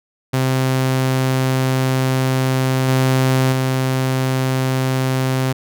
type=tone with level steps; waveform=sawtooth; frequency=130.81 Hz; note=C3; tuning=in tune; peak=-11 / -9 / -12 dBFS; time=0.33-5.53 s; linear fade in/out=10 ms; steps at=2.88 / 3.52 s; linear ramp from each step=5 ms; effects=none